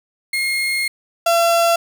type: tone pair in turn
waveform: 35% pulse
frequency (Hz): 2144 / 677.9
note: C7 / E5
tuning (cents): +42 / +48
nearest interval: octave + minor sixth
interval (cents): 1994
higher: first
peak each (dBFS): -16 / -11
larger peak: second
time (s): 0.33-0.88 / 1.26-1.76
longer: first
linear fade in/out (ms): 5
effects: 7-bit